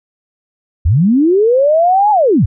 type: linear two-way sweep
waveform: sine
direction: up then down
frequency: 66 to 859 to 66 Hz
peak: -7 dBFS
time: 0.85-2.46 s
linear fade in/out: 10 ms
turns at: 2.11 s
effects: none